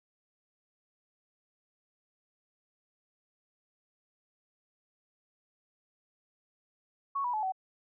sine tone with pitch steps, 1108.7 / 976.4 / 859.9 / 757.3 Hz, C#6 / B5 / A5 / F#5, 0 / -20 / -40 / +40 cents, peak -29 dBFS, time 7.15-7.522 s, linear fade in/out 10 ms, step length 93 ms, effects none

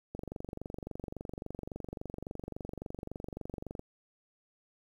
click train, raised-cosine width 2 ms, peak -26 dBFS, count 87, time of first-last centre 0.15-3.794 s, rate 23.6 Hz, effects 10-bit

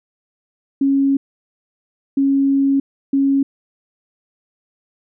sine tone bursts at uneven times, 274.9 Hz, C#4, 14 cents flat, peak -12 dBFS, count 3, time 0.81-1.17 / 2.17-2.8 / 3.13-3.43 s, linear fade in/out 5 ms, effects none

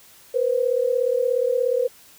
sine tone pair together, 480 / 516.9 Hz, B4 / C5, -49 / -21 cents, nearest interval minor second, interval 128 cents, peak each -21 dBFS, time 0.34-1.88 s, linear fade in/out 10 ms, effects white hiss -50 dBFS RMS until 2.18 s

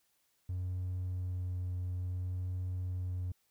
triangle tone with vibrato, 91 Hz, F#2, 28 cents flat, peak -31 dBFS, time 0.49-3.32 s, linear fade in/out 5 ms, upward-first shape sine, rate 0.59 Hz, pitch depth 10 cents each way, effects tanh soft clip ceiling -29 dBFS + white hiss -75 dBFS RMS until 3.5 s

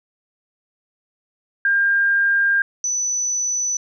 sine tone pair in turn, 1603 / 5979 Hz, G6 / F#8, +38 / +17 cents, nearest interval octave + major seventh, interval 2279 cents, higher second, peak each -14 / -19 dBFS, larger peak first, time 1.65-2.62 / 2.84-3.77 s, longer first, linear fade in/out 2 ms, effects none

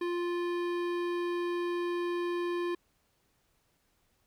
sine tone with hard clipping, 349.2 Hz, F4, in tune, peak -32 dBFS, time 0.01-2.75 s, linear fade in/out 5 ms, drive 16 dB, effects pink hiss -73 dBFS RMS until 4.26 s

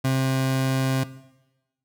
30% pulse tone, 132.3 Hz, C3, 20 cents sharp, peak -17 dBFS, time 0.04-1.04 s, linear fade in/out 10 ms, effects noise-tail reverb RT60 1.0 s tail -17 dB re dry

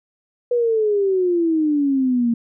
sine exponential sweep, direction down, 491.4 to 230 Hz, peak -15 dBFS, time 0.51-2.34 s, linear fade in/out 5 ms, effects none

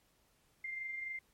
sine tone with amplitude modulation, 2099 Hz, C7, 5 cents sharp, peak -37 dBFS, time 0.64-1.19 s, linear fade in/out 5 ms, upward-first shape sine, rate 23.8 Hz, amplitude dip 40%, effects pink hiss -72 dBFS RMS until 1.33 s + MP3 64 kbps

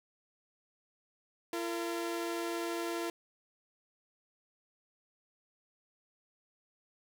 sawtooth tone pair together, 340 / 457.4 Hz, F4 / A#4, -46 / -33 cents, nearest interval perfect fourth, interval 513 cents, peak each -31 / -37 dBFS, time 1.53-3.1 s, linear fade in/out 2 ms, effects none

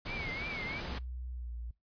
pink noise, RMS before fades -40 dBFS, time 0.05-0.99 s, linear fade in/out 10 ms
sine tone with vibrato, 2217 Hz, C#7, in tune, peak -38 dBFS, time 0.06-0.82 s, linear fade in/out 50 ms, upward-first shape triangle, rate 3 Hz, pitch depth 130 cents each way
sine tone with pitch glide, 62 to 58.62 Hz, B1 to A#1, +7 to +10 cents, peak -38 dBFS, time 0.9-1.71 s, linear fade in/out 5 ms, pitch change -97 cents, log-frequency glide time 1.31-1.52 s
effects noise-tail reverb RT60 0.2 s tail -22 dB re dry + resampled to 11025 Hz

